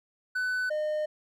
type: tone pair in turn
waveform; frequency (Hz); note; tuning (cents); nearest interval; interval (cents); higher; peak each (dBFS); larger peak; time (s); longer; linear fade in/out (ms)
triangle; 1500 / 609.9; F#6 / D#5; +23 / -35; octave + major third; 1558; first; -25; neither; 0.35-0.7 / 0.7-1.06; second; 10
effects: none